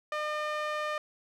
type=tone with band-pass filter; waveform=sawtooth; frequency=605 Hz; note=D#5; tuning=49 cents flat; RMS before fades=-33 dBFS; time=0.12-0.98 s; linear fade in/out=2 ms; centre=1400 Hz; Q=1; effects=none